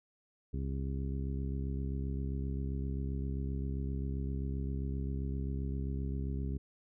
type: harmonic tone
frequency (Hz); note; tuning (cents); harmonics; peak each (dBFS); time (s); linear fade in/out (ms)
67.6; C#2; -43; 1 / 2 / 3 / 4 / 5 / 6; -35 / -39 / -43 / -45 / -52 / -49; 0.53-6.58; 10
effects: none